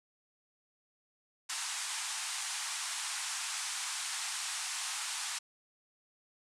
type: band-pass noise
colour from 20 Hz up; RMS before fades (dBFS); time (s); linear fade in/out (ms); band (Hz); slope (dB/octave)
white; -38; 1.49-5.39; 10; 790 to 9600; 48
effects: none